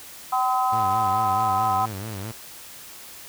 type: harmonic tone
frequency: 255.4 Hz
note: C4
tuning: 42 cents flat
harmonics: 3 / 4 / 5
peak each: -22 / -24 / -26 dBFS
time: 0.32-1.86 s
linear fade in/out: 10 ms
type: tone with vibrato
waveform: sawtooth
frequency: 103.83 Hz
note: G#2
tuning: in tune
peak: -27 dBFS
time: 0.72-2.32 s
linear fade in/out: 10 ms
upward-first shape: sine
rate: 4.6 Hz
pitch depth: 150 cents each way
effects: white hiss -42 dBFS RMS until 3.28 s